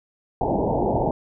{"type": "low-pass noise", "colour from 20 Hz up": "white", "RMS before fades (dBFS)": -22, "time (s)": [0.41, 1.11], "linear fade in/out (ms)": 2, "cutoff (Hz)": 890, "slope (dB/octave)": 96, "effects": []}